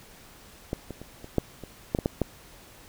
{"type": "clicks", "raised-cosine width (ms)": 2, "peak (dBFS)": [-15, -22, -27, -27, -8, -25, -10, -13, -10, -10], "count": 10, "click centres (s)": [0.731, 0.907, 1.016, 1.244, 1.383, 1.637, 1.949, 1.988, 2.059, 2.217], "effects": ["pink hiss -51 dBFS RMS until 2.88 s"]}